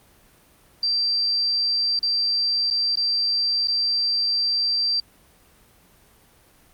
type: tone with dropouts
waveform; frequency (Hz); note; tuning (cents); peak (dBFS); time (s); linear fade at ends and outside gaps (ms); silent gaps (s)
sine; 4699; D8; 0; -19; 0.83-5; 2; 1.991-2.029 / 2.702-2.709 / 2.955-2.972 / 3.673-3.682
effects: pink hiss -55 dBFS RMS until 6.73 s + Opus 32 kbps